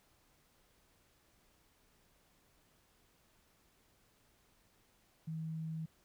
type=tone; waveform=sine; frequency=160 Hz; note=D#3; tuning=49 cents sharp; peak=-38 dBFS; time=5.27-5.86 s; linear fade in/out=10 ms; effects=pink hiss -71 dBFS RMS until 6.04 s